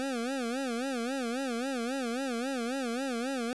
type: tone with vibrato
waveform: 25% pulse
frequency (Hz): 251.2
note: B3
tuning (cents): +30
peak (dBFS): -27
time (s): 0-3.53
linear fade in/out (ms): 0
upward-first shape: sine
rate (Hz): 3.7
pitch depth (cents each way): 160
effects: resampled to 24000 Hz + 9-bit